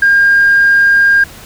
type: tone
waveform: sine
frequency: 1610 Hz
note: G6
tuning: 46 cents sharp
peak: -4 dBFS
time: 0.02-1.24 s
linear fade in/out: 5 ms
effects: tanh soft clip ceiling -1 dBFS + pink hiss -34 dBFS RMS until 1.45 s